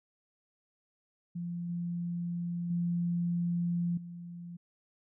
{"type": "tone with level steps", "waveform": "sine", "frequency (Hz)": 172.9, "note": "F3", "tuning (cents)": -17, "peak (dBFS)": [-34, -32, -28, -41], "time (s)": [1.35, 4.57], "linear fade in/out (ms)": 10, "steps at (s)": [1.69, 2.7, 3.97], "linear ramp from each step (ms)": 5, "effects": []}